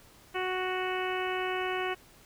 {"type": "harmonic tone", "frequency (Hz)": 370, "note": "F#4", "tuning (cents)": 0, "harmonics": [1, 2, 3, 4, 5, 6, 7, 8], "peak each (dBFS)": [-33, -36, -38, -39, -40, -41, -41, -42], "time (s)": [0.34, 1.95], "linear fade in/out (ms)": 20, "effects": ["pink hiss -57 dBFS RMS until 2.25 s"]}